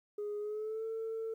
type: tone with pitch glide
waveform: sine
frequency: 415.3 to 447.7 Hz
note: G#4 to A4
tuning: 0 to +30 cents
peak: -34 dBFS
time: 0.18-1.34 s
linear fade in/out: 5 ms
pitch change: +130 cents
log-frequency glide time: 0.39-0.86 s
effects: tanh soft clip ceiling -33 dBFS + 12-bit